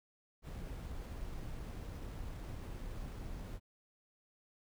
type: noise with sample-and-hold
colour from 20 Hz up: brown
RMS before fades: -44 dBFS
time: 0.42-3.6 s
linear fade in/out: 50 ms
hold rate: 11025 Hz
effects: none